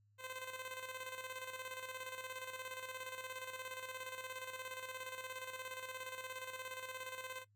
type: tone with tremolo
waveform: 10% pulse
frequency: 516 Hz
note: C5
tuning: 24 cents flat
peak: -35 dBFS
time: 0.18-7.45 s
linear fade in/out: 50 ms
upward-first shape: square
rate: 17 Hz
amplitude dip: 55%
effects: noise-tail reverb RT60 0.1 s tail -19 dB re dry + added 103 Hz sine -69 dBFS peak until 7.55 s